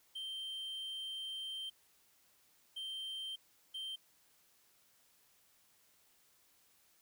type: tone bursts at uneven times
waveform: triangle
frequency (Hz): 3136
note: G7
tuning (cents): 0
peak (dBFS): -39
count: 3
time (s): 0.15-1.7 / 2.76-3.36 / 3.74-3.96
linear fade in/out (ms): 10
effects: white hiss -70 dBFS RMS until 7.01 s